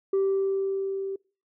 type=tone with level ramp; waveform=sine; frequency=389.1 Hz; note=G4; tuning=13 cents flat; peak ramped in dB=-18 to -29 dBFS; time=0.13-1.16 s; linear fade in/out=5 ms; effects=noise-tail reverb RT60 0.4 s tail -26 dB re dry + tanh soft clip ceiling -19 dBFS